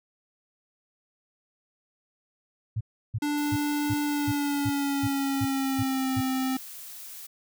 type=tone bursts; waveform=sine; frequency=110 Hz; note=A2; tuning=in tune; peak=-25 dBFS; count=10; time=2.76-6.21 s; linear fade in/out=10 ms; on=48 ms; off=330 ms
type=tone with pitch glide; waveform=square; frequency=293.7 to 261.7 Hz; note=D4 to C4; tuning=0 to 0 cents; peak=-26 dBFS; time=3.22-6.57 s; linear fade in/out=5 ms; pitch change=-200 cents; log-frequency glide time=4.04-6.18 s
type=noise; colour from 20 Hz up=blue; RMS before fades=-42 dBFS; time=3.37-7.27 s; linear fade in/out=10 ms
effects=none